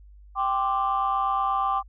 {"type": "chord", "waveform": "sine", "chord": "G suspended fourth", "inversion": "none", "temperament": "equal", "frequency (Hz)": [784, 1046.5, 1174.7], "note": ["G5", "C6", "D6"], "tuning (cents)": [0, 0, 0], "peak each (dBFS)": [-25, -28, -24], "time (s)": [0.35, 1.83], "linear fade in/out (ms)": 50, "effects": ["tanh soft clip ceiling -15 dBFS", "added 50 Hz sine -46 dBFS peak until 1.88 s"]}